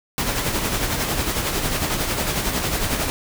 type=noise with tremolo; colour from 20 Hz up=pink; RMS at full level=-21 dBFS; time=0.18-3.1 s; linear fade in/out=0 ms; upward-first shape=sine; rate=11 Hz; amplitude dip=45%; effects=none